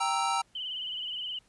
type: chord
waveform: square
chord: E diminished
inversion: first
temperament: equal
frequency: 784 / 932.3 / 1318.5 Hz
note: G5 / Bb5 / E6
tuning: 0 / 0 / 0 cents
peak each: -32 / -31 / -32 dBFS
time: 0-0.42 s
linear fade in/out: 10 ms
type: tone with vibrato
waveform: sine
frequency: 2996 Hz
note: F#7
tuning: 21 cents sharp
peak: -33 dBFS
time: 0.55-1.39 s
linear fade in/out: 5 ms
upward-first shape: triangle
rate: 19 Hz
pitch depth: 79 cents each way
effects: pink hiss -66 dBFS RMS until 1.48 s + resampled to 24000 Hz

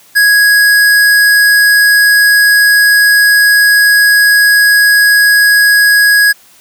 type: tone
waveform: square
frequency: 1661.2 Hz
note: G#6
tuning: in tune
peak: -5 dBFS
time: 0.15-6.33 s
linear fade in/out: 20 ms
effects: white hiss -43 dBFS RMS until 6.6 s + high-pass 100 Hz 12 dB/octave

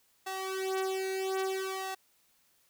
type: tone with flanger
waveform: sawtooth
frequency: 381.2 Hz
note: G4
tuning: 48 cents flat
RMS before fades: -34 dBFS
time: 0.26-1.95 s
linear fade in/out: 10 ms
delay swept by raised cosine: 1.5 to 3.1 ms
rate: 0.6 Hz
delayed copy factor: +1
effects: white hiss -69 dBFS RMS until 2.69 s

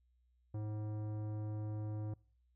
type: tone with tanh clipping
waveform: sine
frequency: 106.6 Hz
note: G#2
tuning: 46 cents sharp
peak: -40 dBFS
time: 0.54-2.14 s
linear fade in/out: 5 ms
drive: 15 dB
effects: noise-tail reverb RT60 0.5 s tail -25 dB re dry + added 61 Hz sine -70 dBFS peak until 2.55 s

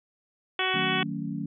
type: harmonic tone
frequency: 374 Hz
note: F#4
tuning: 19 cents sharp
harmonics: 1 / 2 / 3 / 4 / 5 / 6 / 7 / 8 / 9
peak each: -33 / -33 / -33 / -33 / -33 / -33 / -33 / -33 / -33 dBFS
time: 0.59-1.03 s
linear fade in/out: 2 ms
type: chord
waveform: sine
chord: D# half-diminished seventh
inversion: none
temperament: just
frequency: 155.56 / 186.68 / 224 / 280 Hz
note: D#3 / F#3 / A3 / C#4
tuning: 0 / +16 / +31 / +18 cents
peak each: -35 dBFS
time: 0.74-1.46 s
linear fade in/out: 5 ms
effects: none

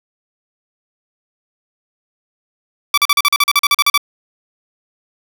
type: tone bursts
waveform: 15% pulse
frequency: 1155 Hz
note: D6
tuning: 29 cents flat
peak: -3 dBFS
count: 14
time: 2.94-3.977 s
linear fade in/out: 2 ms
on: 36 ms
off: 41 ms
effects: none

